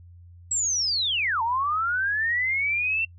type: linear two-way sweep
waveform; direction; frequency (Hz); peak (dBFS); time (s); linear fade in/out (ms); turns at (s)
sine; down then up; 7780 to 880 to 2712; -22; 0.51-3.05; 5; 1.42
effects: noise-tail reverb RT60 0.1 s tail -25 dB re dry + added 87 Hz sine -45 dBFS peak until 3.18 s